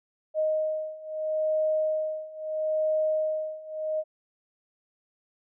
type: beating tone pair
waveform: sine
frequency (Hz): 622.3 / 623.06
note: D#5 / D#5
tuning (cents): 0 / +2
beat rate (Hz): 0.76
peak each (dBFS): -29 / -27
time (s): 0.34-4.04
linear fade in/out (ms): 50
effects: none